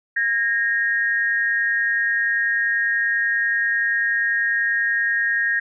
sine tone pair together, 1631 / 1861.3 Hz, G#6 / A#6, -32 / -3 cents, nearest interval major second, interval 229 cents, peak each -21 / -20 dBFS, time 0.16-5.6 s, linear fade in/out 10 ms, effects none

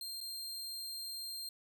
sawtooth tone with dropouts, 4186 Hz, C8, in tune, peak -38 dBFS, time 0.01-1.49 s, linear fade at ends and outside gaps 2 ms, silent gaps 0.205-0.211 s, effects none

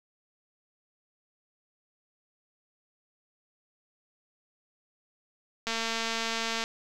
click train, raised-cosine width 0.2 ms, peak -14 dBFS, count 221, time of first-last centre 5.67-6.639 s, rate 227 Hz, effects none

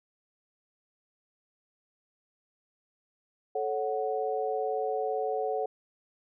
sine chord, F# minor, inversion first, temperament equal with one note detuned, 436.5 / 554.4 / 740 Hz, A4 / C#5 / F#5, -14 / 0 / 0 cents, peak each -31 / -34 / -32 dBFS, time 3.55-5.66 s, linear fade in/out 5 ms, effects none

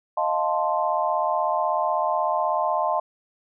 sine chord, F dominant seventh, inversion third, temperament equal, 622.3 / 698.5 / 880 / 1046.5 Hz, Eb5 / F5 / A5 / C6, 0 / 0 / 0 / 0 cents, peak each -26 dBFS, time 0.17-3 s, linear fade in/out 5 ms, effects none

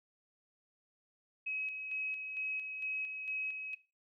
sine tone with tremolo, 2551 Hz, D#7, 43 cents sharp, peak -35 dBFS, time 1.46-3.75 s, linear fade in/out 10 ms, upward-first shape square, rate 2.2 Hz, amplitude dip 45%, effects noise-tail reverb RT60 0.3 s tail -17 dB re dry

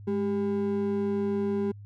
triangle ring-modulated tone, 302.2 Hz, D4, 50 cents sharp, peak -20 dBFS, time 0.07-1.72 s, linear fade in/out 10 ms, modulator 94.1 Hz, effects added 102 Hz sine -42 dBFS peak until 1.85 s

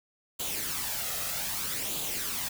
white noise with flanger, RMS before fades -33 dBFS, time 0.39-2.49 s, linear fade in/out 10 ms, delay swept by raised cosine 0.27 to 1.57 ms, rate 0.63 Hz, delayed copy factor +0.55, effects none

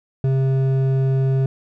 sine tone with hard clipping, 133.6 Hz, C3, 36 cents sharp, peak -17 dBFS, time 0.24-1.46 s, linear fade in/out 2 ms, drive 8 dB, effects none

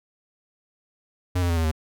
square tone with pitch steps, 90.3 / 87.22 / 84.25 / 81.38 / 78.61 Hz, F#2 / F2 / E2 / E2 / D#2, -42 / -2 / +38 / -22 / +18 cents, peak -21 dBFS, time 1.35-1.715 s, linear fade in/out 10 ms, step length 73 ms, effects none

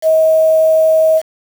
sine tone with quantisation, 637 Hz, D#5, 41 cents sharp, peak -7 dBFS, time 0.02-1.22 s, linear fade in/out 50 ms, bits 5, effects none

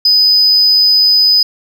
sine tone, 4998 Hz, D#8, 7 cents sharp, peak -4 dBFS, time 0.05-1.43 s, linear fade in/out 5 ms, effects tanh soft clip ceiling -4 dBFS + 7-bit

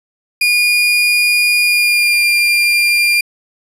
35% pulse tone with pitch glide, 2435 to 2396 Hz, D#7 to D7, -38 to +34 cents, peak -8 dBFS, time 0.41-3.21 s, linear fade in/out 5 ms, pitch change -28 cents, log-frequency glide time 1.61-2.25 s, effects resampled to 32000 Hz

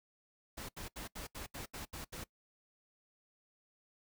pink noise bursts, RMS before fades -45 dBFS, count 9, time 0.57-2.242 s, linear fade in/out 10 ms, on 120 ms, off 74 ms, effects noise-tail reverb RT60 0.1 s tail -21 dB re dry

